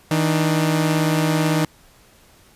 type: tone pair together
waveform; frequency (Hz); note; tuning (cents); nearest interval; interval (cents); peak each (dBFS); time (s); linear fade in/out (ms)
sawtooth; 159.2 / 300.3; D#3 / D4; +40 / +39; major seventh; 1099; -14 / -18; 0.11-1.65; 2
effects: pink hiss -52 dBFS RMS until 2.55 s + resampled to 32000 Hz